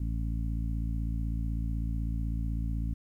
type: harmonic tone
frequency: 56 Hz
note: A1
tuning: 31 cents sharp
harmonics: 1 / 2 / 3 / 4 / 5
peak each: -30 / -36 / -40 / -42 / -44 dBFS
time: 0-2.94 s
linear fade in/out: 5 ms
effects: 11-bit